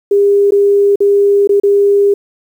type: tone with dropouts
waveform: sine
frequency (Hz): 402.9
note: G4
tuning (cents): +48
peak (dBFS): -6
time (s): 0.11-2.14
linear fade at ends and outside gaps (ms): 5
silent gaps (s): 0.508-0.52 / 0.958-1.004 / 1.474-1.492 / 1.6-1.634
effects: 7-bit